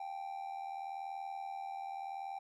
triangle tone with amplitude modulation, 784 Hz, G5, in tune, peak -35 dBFS, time 0-2.39 s, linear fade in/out 5 ms, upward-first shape sine, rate 80.8 Hz, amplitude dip 70%, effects none

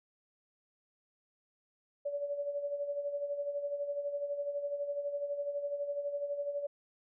sine tone with tremolo, 573 Hz, D5, 43 cents flat, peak -31 dBFS, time 2.05-6.67 s, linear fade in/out 10 ms, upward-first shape sine, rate 12 Hz, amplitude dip 60%, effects none

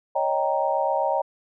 sine chord, Eb dominant seventh, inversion third, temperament equal, 554.4 / 622.3 / 784 / 932.3 Hz, Db5 / Eb5 / G5 / Bb5, 0 / 0 / 0 / 0 cents, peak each -26 dBFS, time 0.15-1.22 s, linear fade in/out 10 ms, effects none

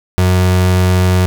35% pulse tone, 91.6 Hz, F#2, 17 cents flat, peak -7 dBFS, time 0.18-1.26 s, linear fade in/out 0 ms, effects none

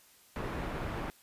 pink low-pass noise, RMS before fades -37 dBFS, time 0.36-1.1 s, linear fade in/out 0 ms, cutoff 1800 Hz, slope 12 dB/octave, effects white hiss -61 dBFS RMS until 1.22 s + resampled to 32000 Hz

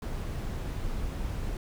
brown noise, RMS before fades -33 dBFS, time 0.02-1.57 s, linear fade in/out 2 ms, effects none

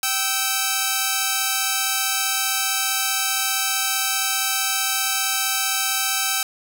5% pulse tone pair together, 776 / 1305.1 Hz, G5 / E6, -18 / -18 cents, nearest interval major sixth, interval 900 cents, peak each -11 dBFS, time 0.03-6.43 s, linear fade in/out 2 ms, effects none

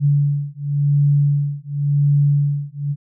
sine beating tone pair, 143.2 / 144.12 Hz, D3 / D3, -43 / -32 cents, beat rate 0.92 Hz, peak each -17 dBFS, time 0-2.96 s, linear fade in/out 50 ms, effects none

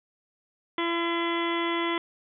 harmonic tone, 338.3 Hz, E4, 45 cents sharp, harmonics 1 / 2 / 3 / 4 / 5 / 6 / 7 / 8 / 9 / 10, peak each -28 / -38 / -31 / -37 / -43 / -33 / -43 / -45 / -40 / -37 dBFS, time 0.78-1.98 s, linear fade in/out 2 ms, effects none

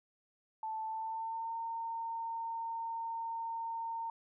sine tone with pitch glide, 880 to 914.2 Hz, A5 to A#5, 0 to -34 cents, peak -36 dBFS, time 0.63-4.1 s, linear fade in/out 2 ms, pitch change +66 cents, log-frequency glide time 0.84-1.55 s, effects none

